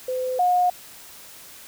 sine tone pair in turn, 510 / 719.9 Hz, C5 / F#5, -44 / -48 cents, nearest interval tritone, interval 596 cents, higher second, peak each -23 / -16 dBFS, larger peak second, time 0.08-0.39 / 0.39-0.7 s, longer neither, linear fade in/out 5 ms, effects white hiss -44 dBFS RMS until 1.67 s

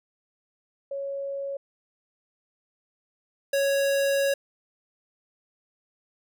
sine / square tone pair in turn, 554.4 / 554.4 Hz, C#5 / C#5, 0 / 0 cents, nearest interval unison, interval 0 cents, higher neither, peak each -29 / -22 dBFS, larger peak second, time 0.91-1.57 / 3.53-4.34 s, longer second, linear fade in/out 5 ms, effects none

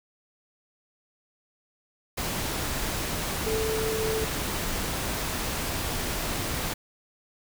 sine tone in noise, 440 Hz, A4, in tune, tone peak -27 dBFS, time 3.46-4.25 s, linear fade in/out 10 ms, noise pink, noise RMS -30 dBFS, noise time 2.17-6.74 s, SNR 0 dB, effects none

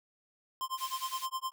square tone with tremolo, 1046.5 Hz, C6, in tune, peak -32 dBFS, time 0.61-1.52 s, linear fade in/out 0 ms, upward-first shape sine, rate 9.7 Hz, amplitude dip 100%
pink high-pass noise, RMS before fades -45 dBFS, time 0.77-1.27 s, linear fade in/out 20 ms, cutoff 2900 Hz, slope 12 dB/octave
effects none

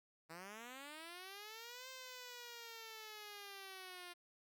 5% pulse linear two-way sweep, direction up then down, 156.7 to 523 to 349.1 Hz, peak -39 dBFS, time 0.29-4.14 s, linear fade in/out 20 ms, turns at 1.89 s, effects none

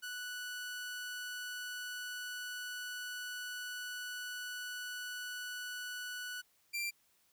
sawtooth tone pair in turn, 1480 / 2364 Hz, F#6 / D7, 0 / +11 cents, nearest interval minor sixth, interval 811 cents, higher second, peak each -37 / -32 dBFS, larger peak second, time 0.02-6.42 / 6.73-6.91 s, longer first, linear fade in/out 20 ms, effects white hiss -72 dBFS RMS until 7.32 s

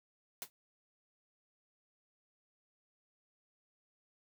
white noise with exponential decay, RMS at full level -38 dBFS, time 0.42-0.5 s, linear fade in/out 0 ms, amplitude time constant 17 ms, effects none

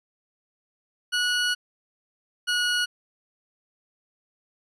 20% pulse tone pair in turn, 1463 / 1455.7 Hz, F#6 / F#6, -20 / -29 cents, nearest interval unison, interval 9 cents, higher first, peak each -17 / -17 dBFS, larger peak neither, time 1.12-1.55 / 2.47-2.86 s, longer first, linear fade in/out 20 ms, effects resampled to 22050 Hz

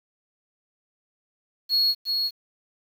triangle tone with echo, 4326 Hz, C#8, 43 cents flat, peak -17 dBFS, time 1.69-1.95 s, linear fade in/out 50 ms, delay 360 ms, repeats 1, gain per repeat -4 dB, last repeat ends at 2.31 s, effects 8-bit

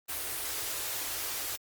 white band-stop noise, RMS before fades -35 dBFS, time 0.08-1.57 s, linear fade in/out 20 ms, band 130 to 280 Hz, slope 48 dB/octave, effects Opus 32 kbps

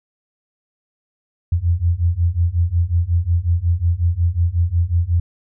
sine beating tone pair, 83.3 / 88.8 Hz, E2 / F2, +19 / +29 cents, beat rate 5.5 Hz, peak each -18 / -17 dBFS, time 1.52-5.2 s, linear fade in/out 5 ms, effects none

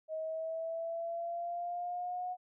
sine linear sweep, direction up, 630 to 730 Hz, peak -35 dBFS, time 0.08-2.37 s, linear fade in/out 50 ms, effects none

